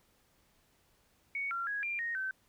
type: tone with pitch steps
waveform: sine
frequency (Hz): 2229 / 1374 / 1659 / 2385 / 1863 / 1539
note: C#7 / F6 / G#6 / D7 / A#6 / G6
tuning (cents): +9 / -29 / -2 / +26 / -2 / -32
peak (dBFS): -33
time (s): 1.35-2.31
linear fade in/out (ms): 2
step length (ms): 160
effects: pink hiss -70 dBFS RMS until 2.48 s